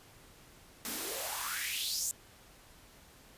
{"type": "noise with high-pass filter sweep", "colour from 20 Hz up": "white", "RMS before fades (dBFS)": -36, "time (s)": [0.85, 2.11], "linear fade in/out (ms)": 0, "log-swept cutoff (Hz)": [200, 7600], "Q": 4.7, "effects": ["pink hiss -58 dBFS RMS until 3.37 s", "resampled to 32000 Hz"]}